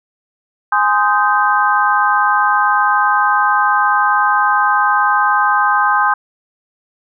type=chord; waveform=sine; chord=Ab major seventh; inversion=none; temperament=just; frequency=830.6 / 1038.3 / 1245.9 / 1557.4 Hz; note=Ab5 / C6 / Eb6 / G6; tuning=0 / -14 / +2 / -12 cents; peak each=-16 dBFS; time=0.72-6.14 s; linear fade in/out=5 ms; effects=none